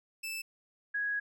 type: tone pair in turn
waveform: sawtooth / sine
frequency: 2637 / 1661.2 Hz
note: E7 / G#6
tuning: 0 / 0 cents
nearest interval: minor sixth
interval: 800 cents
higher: first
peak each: -33 / -30 dBFS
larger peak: second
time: 0.23-0.42 / 0.94-1.2 s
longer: second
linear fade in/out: 10 ms
effects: none